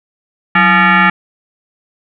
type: tone with frequency modulation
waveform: sine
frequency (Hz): 185.7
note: F#3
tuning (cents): +7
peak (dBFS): -6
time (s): 0.55-1.1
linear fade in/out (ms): 5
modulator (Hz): 518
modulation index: 4.1
effects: none